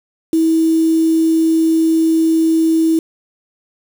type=tone with quantisation; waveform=sine; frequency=323.5 Hz; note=E4; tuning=32 cents flat; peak=-10 dBFS; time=0.33-2.99 s; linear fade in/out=2 ms; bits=5; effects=none